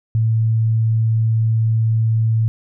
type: tone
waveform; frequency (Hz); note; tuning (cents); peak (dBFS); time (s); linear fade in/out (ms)
sine; 112; A2; +31; -13; 0.15-2.48; 0
effects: none